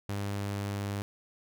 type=tone; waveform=sawtooth; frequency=100.7 Hz; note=G2; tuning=47 cents sharp; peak=-28 dBFS; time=0.09-1.02 s; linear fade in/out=0 ms; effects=none